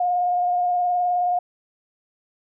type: tone with vibrato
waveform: sine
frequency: 714 Hz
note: F5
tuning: 38 cents sharp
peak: -18 dBFS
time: 0-1.39 s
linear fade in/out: 5 ms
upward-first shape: square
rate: 19 Hz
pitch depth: 15 cents each way
effects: none